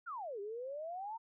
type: exponential two-way sweep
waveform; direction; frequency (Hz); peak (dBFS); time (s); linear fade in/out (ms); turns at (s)
sine; down then up; 1487 to 392 to 928; -40; 0.06-1.18; 20; 0.4
effects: none